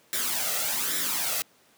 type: noise with flanger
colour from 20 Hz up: white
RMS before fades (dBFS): -28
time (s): 0.13-1.42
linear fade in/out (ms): 0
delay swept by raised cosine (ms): 0.54 to 1.54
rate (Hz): 1.2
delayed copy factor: +0.65
effects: pink hiss -60 dBFS RMS until 1.77 s + high-pass 200 Hz 12 dB/octave